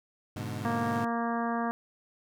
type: chord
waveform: 25% pulse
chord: G# diminished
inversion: none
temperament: equal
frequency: 103.83 / 123.47 / 146.83 Hz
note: G#2 / B2 / D3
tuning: 0 / 0 / 0 cents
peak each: -33 / -35 / -37 dBFS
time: 0.36-1.05 s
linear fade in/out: 5 ms
type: harmonic tone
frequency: 233.1 Hz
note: A#3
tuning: in tune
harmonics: 1 / 2 / 3 / 4 / 5 / 6 / 7 / 8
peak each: -31 / -38 / -34 / -37 / -36 / -46 / -40 / -49 dBFS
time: 0.65-1.71 s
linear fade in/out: 0 ms
effects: none